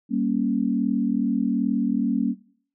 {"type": "chord", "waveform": "sine", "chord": "G diminished", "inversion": "none", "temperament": "equal with one note detuned", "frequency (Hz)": [196, 234.7, 277.2], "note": ["G3", "Bb3", "Db4"], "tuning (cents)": [0, 12, 0], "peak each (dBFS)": [-27, -23, -25], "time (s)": [0.09, 2.35], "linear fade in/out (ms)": 50, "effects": ["noise-tail reverb RT60 0.5 s tail -17 dB re dry"]}